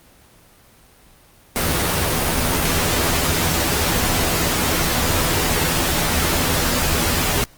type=noise with comb filter; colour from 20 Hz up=pink; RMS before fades=-19 dBFS; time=1.56-7.44 s; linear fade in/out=0 ms; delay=12 ms; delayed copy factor=+0.5; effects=pink hiss -50 dBFS RMS until 7.57 s + Opus 24 kbps